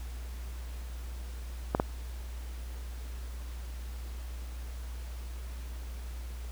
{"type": "clicks", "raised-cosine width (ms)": 1, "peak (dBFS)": -11, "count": 2, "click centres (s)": [1.749, 1.799], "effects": ["added 60 Hz sine -37 dBFS peak until 6.51 s", "pink hiss -52 dBFS RMS until 6.51 s"]}